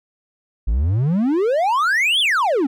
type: exponential two-way sweep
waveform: triangle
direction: up then down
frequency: 49 to 3551 to 250.4 Hz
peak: -13 dBFS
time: 0.67-2.67 s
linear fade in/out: 10 ms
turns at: 2.2 s
effects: none